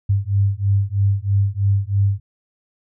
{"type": "beating tone pair", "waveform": "sine", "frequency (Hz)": [98, 101.1], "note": ["G2", "G#2"], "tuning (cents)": [0, -46], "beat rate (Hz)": 3.1, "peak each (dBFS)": -18, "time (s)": [0.09, 2.2], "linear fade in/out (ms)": 10, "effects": []}